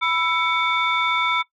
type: tone cluster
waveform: sine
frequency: 992 / 1329 / 2242 / 3552 Hz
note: B5 / E6 / C#7 / A7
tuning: +7 / +14 / +19 / +16 cents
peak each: -25 / -22 / -22 / -26 dBFS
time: 0.01-1.43 s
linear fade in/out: 20 ms
effects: noise-tail reverb RT60 0.1 s tail -17 dB re dry + tanh soft clip ceiling -9 dBFS